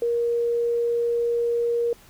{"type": "tone", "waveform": "sine", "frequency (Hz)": 471.4, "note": "A#4", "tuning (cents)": 19, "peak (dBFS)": -20, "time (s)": [0.02, 1.93], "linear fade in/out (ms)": 2, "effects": ["pink hiss -52 dBFS RMS until 2.09 s"]}